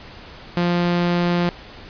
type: tone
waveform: sawtooth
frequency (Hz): 174.61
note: F3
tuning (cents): 0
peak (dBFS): -13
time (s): 0.57-1.49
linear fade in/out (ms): 0
effects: pink hiss -40 dBFS RMS until 1.89 s + resampled to 11025 Hz